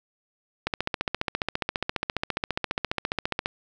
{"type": "click train", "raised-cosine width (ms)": 0.3, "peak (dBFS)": -9, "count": 42, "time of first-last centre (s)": [0.67, 3.459], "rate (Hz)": 14.7, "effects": []}